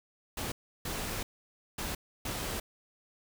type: noise bursts at uneven times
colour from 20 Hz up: pink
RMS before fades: -36 dBFS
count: 4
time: 0.37-0.52 / 0.85-1.23 / 1.78-1.95 / 2.25-2.6 s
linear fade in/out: 5 ms
effects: none